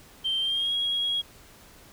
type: tone with pitch glide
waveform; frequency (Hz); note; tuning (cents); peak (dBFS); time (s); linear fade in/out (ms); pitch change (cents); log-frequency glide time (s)
sine; 3136 to 3303; G7 to G#7; 0 to -10; -23; 0.24-1.22; 20; +90; 0.41-0.73
effects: tanh soft clip ceiling -20 dBFS + pink hiss -52 dBFS RMS until 1.92 s